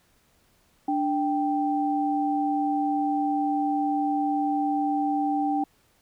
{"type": "tone pair together", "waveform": "sine", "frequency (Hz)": [293.7, 783.6], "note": ["D4", "G5"], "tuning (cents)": [0, -1], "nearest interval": "octave + perfect fourth", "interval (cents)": 1699, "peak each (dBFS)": -25, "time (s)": [0.88, 5.64], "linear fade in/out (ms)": 5, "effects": ["pink hiss -64 dBFS RMS until 6.01 s"]}